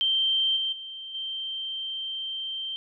sine tone with level steps, 3136 Hz, G7, in tune, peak -21 / -25 / -36 / -30 dBFS, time 0.01-2.76 s, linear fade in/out 0 ms, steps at 0.56 / 0.72 / 1.14 s, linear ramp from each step 10 ms, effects none

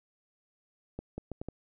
accelerating click train, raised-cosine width 2 ms, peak -24 dBFS, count 5, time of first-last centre 0.99-1.486 s, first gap 190 ms, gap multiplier 0.72, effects none

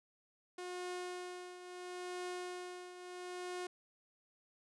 sawtooth tone with tremolo, 360 Hz, F#4, 47 cents flat, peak -36 dBFS, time 0.58-3.67 s, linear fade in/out 5 ms, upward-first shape triangle, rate 0.74 Hz, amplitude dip 70%, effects resampled to 24000 Hz

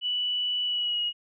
sine tone with pitch glide, 2960 to 2891 Hz, F#7 to F#7, 0 to -41 cents, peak -25 dBFS, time 0.01-1.13 s, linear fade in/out 50 ms, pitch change -41 cents, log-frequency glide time 0.64-1.02 s, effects none

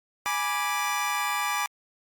25% pulse chord, G# diminished, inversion none, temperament equal with one note detuned, 830.6 / 978.7 / 1174.7 Hz, G#5 / B5 / D6, 0 / -16 / 0 cents, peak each -27 / -28 / -25 dBFS, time 0.26-1.66 s, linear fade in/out 0 ms, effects Opus 48 kbps

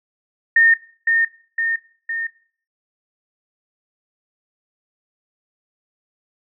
sine tone with echo, 1828 Hz, A#6, 34 cents flat, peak -9 dBFS, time 0.56-0.74 s, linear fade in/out 5 ms, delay 510 ms, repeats 3, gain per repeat -4 dB, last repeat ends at 2.27 s, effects noise-tail reverb RT60 0.5 s tail -19 dB re dry

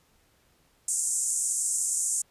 white band-pass noise, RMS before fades -28 dBFS, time 0.88-2.22 s, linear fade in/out 5 ms, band 6900 to 9000 Hz, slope 48 dB/octave, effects pink hiss -65 dBFS RMS until 2.3 s + resampled to 32000 Hz

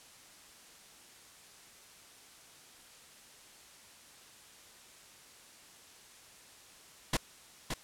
pink noise with echo, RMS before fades -29 dBFS, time 7.13-7.17 s, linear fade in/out 5 ms, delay 570 ms, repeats 1, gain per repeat -6 dB, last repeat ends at 7.74 s, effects white hiss -56 dBFS RMS until 7.83 s + low-pass 10000 Hz 12 dB/octave

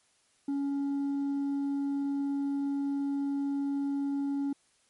triangle tone with hard clipping, 280 Hz, C#4, 18 cents sharp, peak -27 dBFS, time 0.48-4.53 s, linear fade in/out 5 ms, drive 1 dB, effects white hiss -68 dBFS RMS until 4.89 s + MP3 48 kbps

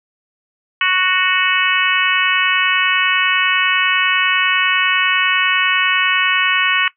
harmonic tone, 370 Hz, F#4, in tune, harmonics 3 / 4 / 5 / 6 / 7 / 8, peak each -20 / -20 / -20 / -20 / -20 / -20 dBFS, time 0.81-6.88 s, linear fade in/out 2 ms, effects noise-tail reverb RT60 0.1 s tail -18 dB re dry

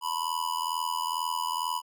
square tone with amplitude modulation, 987.8 Hz, B5, in tune, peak -25 dBFS, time 0.01-1.82 s, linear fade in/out 50 ms, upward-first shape sine, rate 82.2 Hz, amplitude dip 90%, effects none

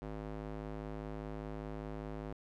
square tone with band-pass filter, 52.5 Hz, G#1, 19 cents sharp, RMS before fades -43 dBFS, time 0.02-2.33 s, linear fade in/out 0 ms, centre 430 Hz, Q 0.6, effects none

